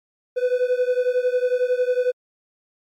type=beating tone pair; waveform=triangle; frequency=495.3 / 506.3 Hz; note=B4 / B4; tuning=+5 / +43 cents; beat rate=11 Hz; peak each=-18 / -20 dBFS; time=0.36-2.12 s; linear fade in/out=20 ms; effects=MP3 64 kbps